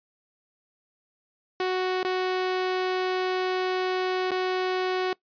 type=tone with dropouts; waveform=sawtooth; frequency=370 Hz; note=F#4; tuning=in tune; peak=-20 dBFS; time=1.6-5.13 s; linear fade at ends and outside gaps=2 ms; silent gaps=2.031-2.048 / 4.308-4.315 s; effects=noise-tail reverb RT60 0.1 s tail -22 dB re dry + resampled to 11025 Hz

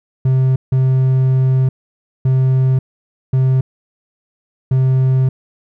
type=tone bursts at uneven times; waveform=triangle; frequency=130.81 Hz; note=C3; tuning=in tune; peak=-8 dBFS; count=5; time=0.25-0.56 / 0.72-1.69 / 2.25-2.79 / 3.33-3.61 / 4.71-5.29 s; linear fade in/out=5 ms; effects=none

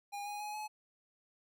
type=tone with pitch steps; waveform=square; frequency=813 / 825.8 / 838.8 / 851.9 Hz; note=G#5 / G#5 / G#5 / G#5; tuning=-37 / -10 / +17 / +44 cents; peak=-40 dBFS; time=0.12-0.68 s; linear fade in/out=20 ms; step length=140 ms; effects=none

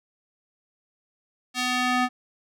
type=tone with band-pass filter sweep; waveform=square; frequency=250.4 Hz; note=B3; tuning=24 cents sharp; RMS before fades=-24 dBFS; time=1.54-2.09 s; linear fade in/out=50 ms; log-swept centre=4100 to 1200 Hz; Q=0.74; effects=none

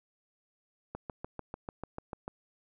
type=click train; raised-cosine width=1 ms; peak=-24 dBFS; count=10; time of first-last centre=0.95-2.279 s; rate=6.77 Hz; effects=none

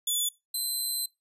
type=tone pair in turn; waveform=10% pulse; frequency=3460 / 4084 Hz; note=A7 / C8; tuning=-30 / -43 cents; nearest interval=minor third; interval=287 cents; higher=second; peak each=-17 / -21 dBFS; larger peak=first; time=0.07-0.29 / 0.54-1.06 s; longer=second; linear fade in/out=5 ms; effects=noise-tail reverb RT60 0.2 s tail -20 dB re dry + resampled to 32000 Hz

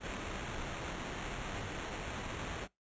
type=noise with sample-and-hold; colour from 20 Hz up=pink; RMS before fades=-41 dBFS; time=0-2.68 s; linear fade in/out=50 ms; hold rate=4900 Hz; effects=noise-tail reverb RT60 0.2 s tail -25 dB re dry + resampled to 16000 Hz

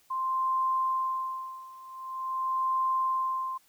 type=tone with tremolo; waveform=sine; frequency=1046.5 Hz; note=C6; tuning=in tune; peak=-24 dBFS; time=0.1-3.58 s; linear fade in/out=10 ms; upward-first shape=sine; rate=0.45 Hz; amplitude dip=90%; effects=white hiss -64 dBFS RMS until 3.68 s

